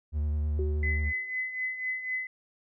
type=tone with vibrato; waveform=triangle; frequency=74.8 Hz; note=D2; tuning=32 cents sharp; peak=-24 dBFS; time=0.12-1.13 s; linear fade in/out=50 ms; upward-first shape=sine; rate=9.3 Hz; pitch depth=25 cents each way
type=tone with exponential decay; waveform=sine; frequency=376.7 Hz; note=F#4; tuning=31 cents sharp; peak=-30 dBFS; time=0.59-1.38 s; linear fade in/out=2 ms; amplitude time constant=170 ms
type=tone with tremolo; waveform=sine; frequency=2024 Hz; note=B6; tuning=42 cents sharp; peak=-27 dBFS; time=0.83-2.27 s; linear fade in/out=2 ms; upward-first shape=triangle; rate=4 Hz; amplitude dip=70%
effects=none